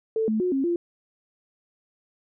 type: tone with pitch steps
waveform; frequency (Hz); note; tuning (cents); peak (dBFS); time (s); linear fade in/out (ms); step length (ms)
sine; 443.2 / 218 / 362.7 / 270.4 / 345; A4 / A3 / F#4 / C#4 / F4; +13 / -16 / -34 / -43 / -21; -21; 0.16-0.76; 2; 120
effects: none